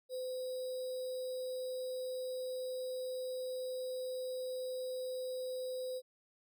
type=tone with sample-and-hold; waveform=sine; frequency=511 Hz; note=C5; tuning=41 cents flat; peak=-37 dBFS; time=0.09-6.02 s; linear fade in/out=50 ms; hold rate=4410 Hz; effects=none